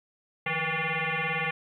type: tone with frequency modulation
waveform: sine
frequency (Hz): 169.8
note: F3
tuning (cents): -48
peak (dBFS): -26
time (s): 0.46-1.51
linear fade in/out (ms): 5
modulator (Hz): 322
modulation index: 7.9
effects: 11-bit